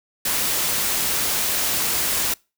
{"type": "noise", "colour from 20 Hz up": "white", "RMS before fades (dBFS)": -22, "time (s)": [0.25, 2.34], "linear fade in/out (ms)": 5, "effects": ["noise-tail reverb RT60 0.3 s tail -26 dB re dry"]}